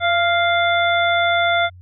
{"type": "harmonic tone with a mistuned harmonic", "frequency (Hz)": 698.5, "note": "F5", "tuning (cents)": 0, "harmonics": [1, 2, 3, 5], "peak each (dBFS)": [-17, -20, -22, -24], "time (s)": [0, 1.7], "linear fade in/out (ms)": 50, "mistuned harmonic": 1, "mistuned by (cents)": -33, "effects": ["added 90 Hz sine -39 dBFS peak until 1.81 s"]}